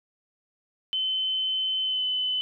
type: tone with pitch glide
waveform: sine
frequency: 3058 to 3021 Hz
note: G7 to F#7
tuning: -44 to +35 cents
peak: -24 dBFS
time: 0.93-2.41 s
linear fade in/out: 0 ms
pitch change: -21 cents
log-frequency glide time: 1.83-2.05 s
effects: none